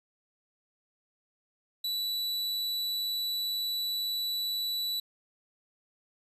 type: tone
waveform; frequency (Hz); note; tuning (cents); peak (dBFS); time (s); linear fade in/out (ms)
45% pulse; 3951; B7; 0; -30; 1.84-5; 5
effects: resampled to 32000 Hz